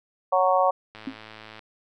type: harmonic tone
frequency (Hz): 185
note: F#3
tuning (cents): 0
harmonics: 3 / 4 / 5 / 6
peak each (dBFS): -22 / -22 / -25 / -24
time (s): 0.32-0.71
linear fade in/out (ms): 10
type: click train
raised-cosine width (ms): 0.3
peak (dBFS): -26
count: 71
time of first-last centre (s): 0.95-1.592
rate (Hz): 109
type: tone with exponential decay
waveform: sine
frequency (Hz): 266.4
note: C4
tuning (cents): +31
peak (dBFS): -25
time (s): 1.07-1.18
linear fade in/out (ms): 5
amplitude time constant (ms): 22
effects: none